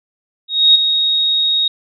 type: tone with ADSR envelope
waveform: sine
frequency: 3756 Hz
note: A#7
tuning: 12 cents sharp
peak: -4 dBFS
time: 0.48-1.68 s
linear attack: 270 ms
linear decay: 11 ms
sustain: -8 dB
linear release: 4 ms
effects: none